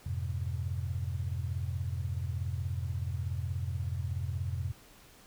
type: chord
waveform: sine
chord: F minor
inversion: none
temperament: equal with one note detuned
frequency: 87.31 / 103.83 / 128.42 Hz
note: F2 / Ab2 / C3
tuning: 0 / 0 / -32 cents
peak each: -34 / -38 / -37 dBFS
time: 0.06-4.72 s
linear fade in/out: 5 ms
effects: pink hiss -57 dBFS RMS until 5.26 s